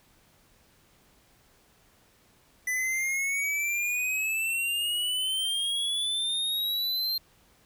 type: exponential sweep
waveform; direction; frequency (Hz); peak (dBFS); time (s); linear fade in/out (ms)
square; up; 1991 to 4186; -27; 2.67-7.18; 5
effects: pink hiss -62 dBFS RMS until 7.65 s